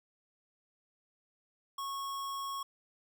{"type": "tone", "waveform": "square", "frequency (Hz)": 1100, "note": "C#6", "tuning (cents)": -14, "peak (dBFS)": -37, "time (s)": [1.78, 2.63], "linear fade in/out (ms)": 5, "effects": []}